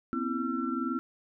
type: tone cluster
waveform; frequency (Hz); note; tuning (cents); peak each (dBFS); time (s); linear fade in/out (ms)
sine; 243 / 264.6 / 330.4 / 1349; B3 / C4 / E4 / E6; -28 / +20 / +4 / +40; -34 / -33 / -35 / -35; 0.13-0.99; 0
effects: none